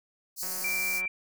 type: high-pass noise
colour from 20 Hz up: white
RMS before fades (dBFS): -34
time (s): 0.36-1.02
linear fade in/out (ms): 50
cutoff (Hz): 4300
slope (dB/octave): 96
type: click train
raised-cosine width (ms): 0.5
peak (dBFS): -30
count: 116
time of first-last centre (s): 0.43-1.055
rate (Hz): 184
type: tone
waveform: sine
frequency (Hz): 2349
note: D7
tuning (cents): 0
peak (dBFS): -28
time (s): 0.64-1.08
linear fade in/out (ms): 5
effects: none